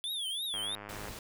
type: tone with vibrato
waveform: square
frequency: 3416 Hz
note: G#7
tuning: 48 cents sharp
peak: -34 dBFS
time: 0.04-0.75 s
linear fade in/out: 0 ms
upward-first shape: triangle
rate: 3.1 Hz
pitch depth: 210 cents each way
type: click train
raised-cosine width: 0.5 ms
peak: -29 dBFS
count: 57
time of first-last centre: 0.54-1.084 s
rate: 103 Hz
type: noise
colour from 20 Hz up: pink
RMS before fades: -44 dBFS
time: 0.89-1.19 s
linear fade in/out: 2 ms
effects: none